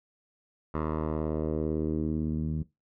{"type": "tone with low-pass filter sweep", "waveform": "10% pulse", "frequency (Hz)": 77.9, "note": "D#2", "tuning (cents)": 3, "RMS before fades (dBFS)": -30, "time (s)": [0.74, 2.63], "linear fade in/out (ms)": 5, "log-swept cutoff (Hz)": [1200, 170], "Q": 1.8, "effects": ["noise-tail reverb RT60 0.2 s tail -19 dB re dry"]}